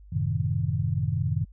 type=chord; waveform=sine; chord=F# diminished seventh; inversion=none; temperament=equal; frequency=92.5 / 110 / 130.81 / 155.56 Hz; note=F#2 / A2 / C3 / Eb3; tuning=0 / 0 / 0 / 0 cents; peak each=-29 dBFS; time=0.12-1.45 s; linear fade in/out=10 ms; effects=added 50 Hz sine -46 dBFS peak until 1.52 s